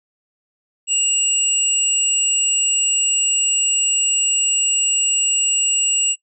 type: tone pair together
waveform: sine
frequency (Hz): 2797 / 7780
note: F7 / B8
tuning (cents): +2 / -27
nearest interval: octave + tritone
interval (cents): 1771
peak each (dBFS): -20 / -16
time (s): 0.87-6.16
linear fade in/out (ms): 50
effects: noise-tail reverb RT60 0.1 s tail -25 dB re dry